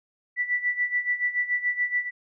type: tone with tremolo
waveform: sine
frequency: 1967 Hz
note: B6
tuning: 7 cents flat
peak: -20 dBFS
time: 0.36-2.11 s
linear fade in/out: 50 ms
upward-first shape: sine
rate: 7 Hz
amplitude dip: 80%
effects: none